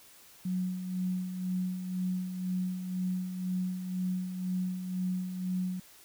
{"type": "tone with tremolo", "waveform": "sine", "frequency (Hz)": 183.6, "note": "F#3", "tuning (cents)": -13, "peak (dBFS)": -28, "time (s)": [0.45, 5.8], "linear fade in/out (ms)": 5, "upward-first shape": "sine", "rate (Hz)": 2, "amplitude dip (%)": 55, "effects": ["white hiss -56 dBFS RMS until 6.04 s"]}